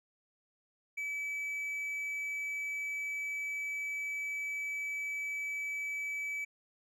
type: tone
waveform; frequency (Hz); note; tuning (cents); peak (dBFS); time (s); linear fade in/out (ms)
triangle; 2296; D7; -40; -33; 0.97-6.45; 10
effects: none